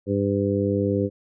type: harmonic tone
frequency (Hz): 100.1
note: G2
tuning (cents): +37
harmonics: 1 / 2 / 3 / 4 / 5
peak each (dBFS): -26 / -26 / -26 / -26 / -26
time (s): 0.06-1.1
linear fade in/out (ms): 50
effects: none